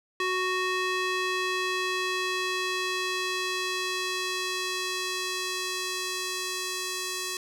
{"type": "tone with band-pass filter sweep", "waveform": "square", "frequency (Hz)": 370, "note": "F#4", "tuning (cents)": 0, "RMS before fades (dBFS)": -30, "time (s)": [0.2, 7.37], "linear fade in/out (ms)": 2, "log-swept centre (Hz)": [2100, 6400], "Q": 0.77, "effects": []}